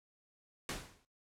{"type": "noise with exponential decay", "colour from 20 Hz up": "pink", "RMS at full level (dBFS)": -36, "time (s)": [0.69, 1.05], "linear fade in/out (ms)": 1, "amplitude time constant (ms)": 78, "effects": ["noise-tail reverb RT60 0.2 s tail -20 dB re dry", "low-pass 10000 Hz 12 dB/octave"]}